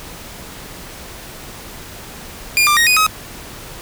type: tone with pitch steps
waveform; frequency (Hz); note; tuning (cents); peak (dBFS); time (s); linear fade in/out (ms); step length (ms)
sawtooth; 2411 / 1189 / 1873 / 2484 / 1271; D7 / D6 / A#6 / D#7 / D#6; +45 / +21 / +8 / -3 / +36; -7; 2.57-3.065; 0; 99
effects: pink hiss -34 dBFS RMS until 3.81 s